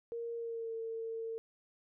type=tone with pitch glide; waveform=sine; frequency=466.2 to 452.4 Hz; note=A#4 to A4; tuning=0 to +48 cents; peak=-37 dBFS; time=0.12-1.38 s; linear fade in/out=0 ms; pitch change=-52 cents; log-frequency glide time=0.36-0.73 s; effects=none